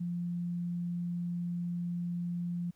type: tone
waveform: sine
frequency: 174 Hz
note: F3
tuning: 6 cents flat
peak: -32 dBFS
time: 0-2.71 s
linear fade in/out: 10 ms
effects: pink hiss -71 dBFS RMS until 2.75 s